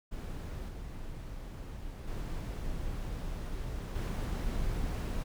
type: noise with level steps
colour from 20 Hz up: brown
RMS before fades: -39 / -42 / -37 / -33 dBFS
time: 0.11-5.24 s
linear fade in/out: 20 ms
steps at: 0.68 / 2.07 / 3.95 s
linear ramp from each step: 10 ms
effects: none